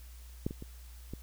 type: clicks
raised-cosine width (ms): 3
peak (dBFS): -18 / -27 / -30 / -27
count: 4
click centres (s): 0.465 / 0.509 / 0.624 / 1.136
effects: added 60 Hz sine -47 dBFS peak until 1.22 s + white hiss -59 dBFS RMS until 1.22 s